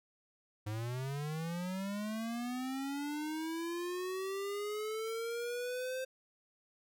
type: linear sweep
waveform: square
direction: up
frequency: 103.4 to 523.3 Hz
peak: -37 dBFS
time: 0.66-6.05 s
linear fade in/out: 10 ms
effects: none